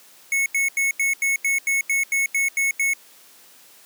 square tone bursts, 2198 Hz, C#7, 15 cents flat, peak -19 dBFS, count 12, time 0.32-2.935 s, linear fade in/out 2 ms, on 140 ms, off 85 ms, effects white hiss -50 dBFS RMS until 3.85 s + high-pass 200 Hz 12 dB/octave

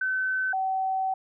sine tone pair in turn, 1524 / 762 Hz, G6 / G5, -49 / -49 cents, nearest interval octave, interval 1200 cents, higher first, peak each -24 dBFS, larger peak neither, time 0.01-0.53 / 0.53-1.14 s, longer second, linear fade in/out 5 ms, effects none

